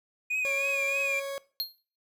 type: tone with vibrato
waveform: triangle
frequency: 2451 Hz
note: D#7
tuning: 27 cents flat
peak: -25 dBFS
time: 0.3-1.2 s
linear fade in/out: 10 ms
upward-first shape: triangle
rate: 3.2 Hz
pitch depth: 72 cents each way
type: tone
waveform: 40% pulse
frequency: 553 Hz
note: C#5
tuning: 4 cents flat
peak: -32 dBFS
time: 0.45-1.38 s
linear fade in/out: 0 ms
type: tone with exponential decay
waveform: square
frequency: 4230 Hz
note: C8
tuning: 18 cents sharp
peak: -25 dBFS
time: 1.6-1.78 s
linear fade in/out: 0 ms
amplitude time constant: 37 ms
effects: noise-tail reverb RT60 0.4 s tail -20 dB re dry